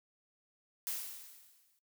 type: noise with exponential decay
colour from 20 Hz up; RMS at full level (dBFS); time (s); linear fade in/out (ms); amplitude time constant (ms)
blue; -36; 0.87-1.79; 0; 200
effects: noise-tail reverb RT60 0.1 s tail -18 dB re dry